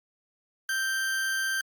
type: tone with amplitude modulation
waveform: 40% pulse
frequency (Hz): 1568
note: G6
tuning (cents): 0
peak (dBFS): -24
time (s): 0.69-1.61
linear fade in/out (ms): 2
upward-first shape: sine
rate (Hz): 240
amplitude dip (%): 30
effects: Opus 32 kbps